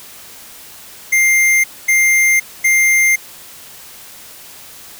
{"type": "tone bursts", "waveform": "square", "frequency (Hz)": 2100, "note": "C7", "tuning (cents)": 6, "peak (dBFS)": -10, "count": 3, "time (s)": [1.12, 3.16], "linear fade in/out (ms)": 10, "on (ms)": 520, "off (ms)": 240, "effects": ["white hiss -37 dBFS RMS until 4.99 s"]}